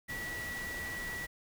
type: tone in noise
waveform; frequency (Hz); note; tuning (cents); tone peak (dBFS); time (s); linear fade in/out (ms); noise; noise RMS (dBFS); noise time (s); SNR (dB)
sine; 1942; B6; -30; -38; 0.08-1.27; 20; pink; -44; 0.08-1.27; +3
effects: none